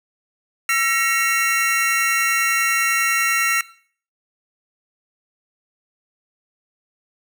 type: tone cluster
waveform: square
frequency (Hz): 1345 / 1895 / 2205 / 2732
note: E6 / A#6 / C#7 / F7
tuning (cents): +34 / +28 / -10 / -39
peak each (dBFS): -23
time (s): 0.69-3.61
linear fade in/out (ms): 2
effects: noise-tail reverb RT60 0.5 s tail -19 dB re dry